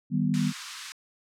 sine chord, Eb augmented, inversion none, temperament equal, 155.56 / 196 / 246.9 Hz, Eb3 / G3 / B3, 0 / 0 / 0 cents, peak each -27 dBFS, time 0.1-0.53 s, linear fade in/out 50 ms
white high-pass noise, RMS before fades -35 dBFS, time 0.34-0.92 s, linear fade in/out 0 ms, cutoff 980 Hz, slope 48 dB/octave
effects low-pass 6000 Hz 12 dB/octave

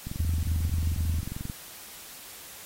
click train, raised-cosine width 5 ms, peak -22 dBFS, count 33, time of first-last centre 0.07-1.499 s, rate 22.4 Hz
sine tone bursts, 81.2 Hz, E2, 26 cents flat, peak -24 dBFS, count 4, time 0.19-1.21 s, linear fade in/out 10 ms, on 240 ms, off 20 ms
effects white hiss -45 dBFS RMS until 2.65 s + AAC 48 kbps

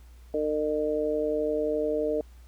harmonic tone, 151.9 Hz, D#3, 41 cents flat, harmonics 2 / 3 / 4, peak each -32 / -27 / -29 dBFS, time 0.34-2.21 s, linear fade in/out 2 ms, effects added 60 Hz sine -47 dBFS peak until 2.47 s + pink hiss -62 dBFS RMS until 2.47 s

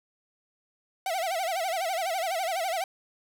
45% pulse tone with vibrato, 710 Hz, F5, 28 cents sharp, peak -27 dBFS, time 1.06-2.84 s, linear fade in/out 2 ms, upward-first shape sine, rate 12 Hz, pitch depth 170 cents each way, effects none

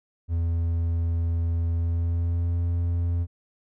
triangle tone with pitch glide, 83.9 to 85.86 Hz, E2 to F2, +31 to -29 cents, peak -20 dBFS, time 0.28-3.27 s, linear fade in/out 50 ms, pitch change +40 cents, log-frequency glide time 1.74-2.57 s, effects none

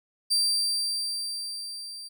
35% pulse tone with level ramp, 4699 Hz, D8, in tune, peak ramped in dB -19 to -37 dBFS, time 0.3-2.09 s, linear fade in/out 20 ms, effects none

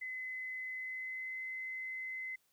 sine tone with pitch glide, 2032 to 2048 Hz, B6 to C7, +49 to -38 cents, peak -39 dBFS, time 0.01-2.36 s, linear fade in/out 10 ms, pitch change +13 cents, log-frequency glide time 0.74-1.42 s, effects white hiss -75 dBFS RMS until 2.52 s

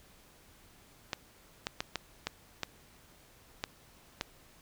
clicks, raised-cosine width 0.2 ms, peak -15 dBFS, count 8, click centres 1.132 / 1.669 / 1.805 / 1.957 / 2.27 / 2.633 / 3.639 / 4.211 s, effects pink hiss -60 dBFS RMS until 4.61 s

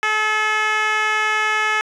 10% pulse tone with band-pass filter, 430 Hz, A4, 40 cents flat, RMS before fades -19 dBFS, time 0.03-1.81 s, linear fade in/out 0 ms, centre 1800 Hz, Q 1.1, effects resampled to 24000 Hz + 7-bit

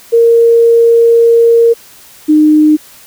sine tone pair in turn, 464.2 / 305.4 Hz, A#4 / D#4, -7 / -32 cents, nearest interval perfect fifth, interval 725 cents, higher first, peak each -3 dBFS, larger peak neither, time 0.12-1.74 / 2.28-2.77 s, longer first, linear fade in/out 20 ms, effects white hiss -38 dBFS RMS until 3.06 s

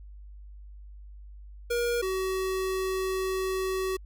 square tone pair in turn, 475.9 / 377.7 Hz, A#4 / F#4, +36 / +36 cents, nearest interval major third, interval 400 cents, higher first, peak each -26 / -28 dBFS, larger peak first, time 1.7-2.02 / 2.02-3.97 s, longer second, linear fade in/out 10 ms, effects added 50 Hz sine -43 dBFS peak until 4.05 s

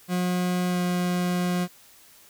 40% pulse tone with pitch glide, 180 to 178.55 Hz, F#3 to F3, -47 to +39 cents, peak -22 dBFS, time 0.08-1.68 s, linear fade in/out 50 ms, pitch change -14 cents, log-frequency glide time 0.68-0.78 s, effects white hiss -53 dBFS RMS until 2.29 s

